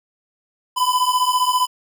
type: beating tone pair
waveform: square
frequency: 997 / 1012 Hz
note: B5 / B5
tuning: +16 / +42 cents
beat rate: 15 Hz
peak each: -19 / -20 dBFS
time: 0.76-1.67 s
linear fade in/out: 20 ms
effects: none